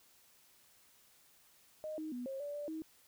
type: tone with pitch steps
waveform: sine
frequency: 619 / 312 / 246 / 538 / 579 / 585 / 317.4 Hz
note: D#5 / D#4 / B3 / C5 / D5 / D5 / D#4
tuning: -9 / +5 / -7 / +48 / -25 / -7 / +35 cents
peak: -39 dBFS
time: 1.84-2.82 s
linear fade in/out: 0 ms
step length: 140 ms
effects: white hiss -66 dBFS RMS until 3.07 s